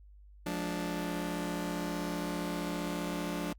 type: chord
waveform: sawtooth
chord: D diminished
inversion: first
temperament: just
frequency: 176.2 / 211.4 / 293.7 Hz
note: F3 / Ab3 / D4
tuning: +16 / +31 / 0 cents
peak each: -33 / -37 / -33 dBFS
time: 0.46-3.53 s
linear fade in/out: 5 ms
effects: added 50 Hz sine -52 dBFS peak until 3.58 s + Opus 48 kbps